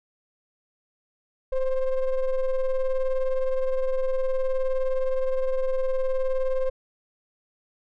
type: ring-modulated tone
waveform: triangle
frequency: 265.7 Hz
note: C4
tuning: 27 cents sharp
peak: -16 dBFS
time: 1.52-6.7 s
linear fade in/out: 10 ms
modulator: 256 Hz
effects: none